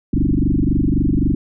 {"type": "tone with frequency modulation", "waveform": "sine", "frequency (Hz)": 160, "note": "D#3", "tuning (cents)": 49, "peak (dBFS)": -13, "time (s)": [0.13, 1.35], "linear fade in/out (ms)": 5, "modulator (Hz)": 23.8, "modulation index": 6.4, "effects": []}